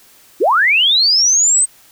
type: linear sweep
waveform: sine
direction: up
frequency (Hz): 277.2 to 8372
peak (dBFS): -9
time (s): 0.4-1.66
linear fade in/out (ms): 20
effects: white hiss -47 dBFS RMS until 1.91 s